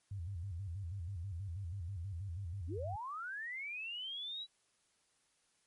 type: tone with vibrato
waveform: sine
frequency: 91.4 Hz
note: F#2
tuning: 21 cents flat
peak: -39 dBFS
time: 0.11-2.96 s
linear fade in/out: 5 ms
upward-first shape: square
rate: 6.2 Hz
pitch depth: 150 cents each way
type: linear sweep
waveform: sine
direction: up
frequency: 235.9 to 3951 Hz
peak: -40 dBFS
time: 2.67-4.47 s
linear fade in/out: 50 ms
effects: white hiss -75 dBFS RMS until 5.66 s + MP3 48 kbps